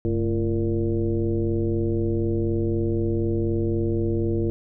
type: tone with frequency modulation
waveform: sine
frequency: 220 Hz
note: A3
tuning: in tune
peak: -20 dBFS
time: 0.05-4.5 s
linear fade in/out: 0 ms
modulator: 121 Hz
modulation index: 1.8
effects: none